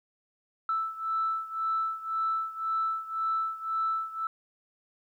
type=beating tone pair; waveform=sine; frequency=1318.5 / 1320.4 Hz; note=E6 / E6; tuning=0 / +2 cents; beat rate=1.9 Hz; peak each=-29 / -32 dBFS; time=0.69-4.27 s; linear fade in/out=2 ms; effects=tanh soft clip ceiling -20 dBFS + 11-bit